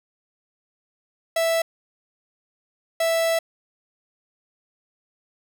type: tone bursts at uneven times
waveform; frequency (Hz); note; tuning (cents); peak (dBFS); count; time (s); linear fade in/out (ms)
45% pulse; 659.3; E5; 0; -19; 2; 1.36-1.62 / 3-3.39; 5
effects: none